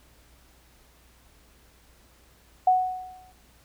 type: tone with exponential decay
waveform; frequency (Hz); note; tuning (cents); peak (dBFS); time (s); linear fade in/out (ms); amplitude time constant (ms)
sine; 740; F#5; 0; -14; 2.67-3.32; 5; 140
effects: added 60 Hz sine -59 dBFS peak until 3.64 s + pink hiss -59 dBFS RMS until 3.64 s